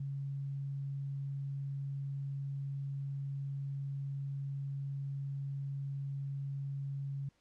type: tone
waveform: sine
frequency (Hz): 138.59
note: C#3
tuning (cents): 0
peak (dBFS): -36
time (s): 0-7.29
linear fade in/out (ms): 5
effects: pink hiss -74 dBFS RMS until 7.4 s + low-pass 7000 Hz 12 dB/octave